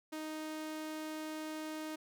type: tone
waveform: sawtooth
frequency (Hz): 311.1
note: D#4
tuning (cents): 0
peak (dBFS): -36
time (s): 0.12-1.96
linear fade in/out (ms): 10
effects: none